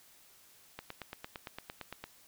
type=click train; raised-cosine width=0.3 ms; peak=-25 dBFS; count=12; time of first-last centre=0.79-2.04 s; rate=8.8 Hz; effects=white hiss -61 dBFS RMS until 2.27 s